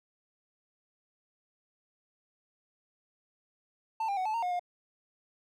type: tone with pitch steps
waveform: triangle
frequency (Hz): 890 / 798 / 745 / 867 / 922 / 720 / 711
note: A5 / G5 / F#5 / A5 / A#5 / F#5 / F5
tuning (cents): +20 / +31 / +12 / -26 / -19 / -47 / +31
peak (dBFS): -27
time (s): 4-4.595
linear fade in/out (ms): 5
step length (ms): 85
effects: none